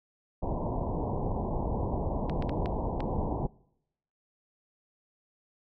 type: low-pass noise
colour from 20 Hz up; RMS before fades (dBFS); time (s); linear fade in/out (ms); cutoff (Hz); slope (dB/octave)
pink; -31; 0.42-3.47; 10; 1000; 96
type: clicks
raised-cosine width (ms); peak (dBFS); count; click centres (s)
0.3; -23; 5; 2.297 / 2.424 / 2.494 / 2.659 / 3.005
effects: noise-tail reverb RT60 0.8 s tail -24 dB re dry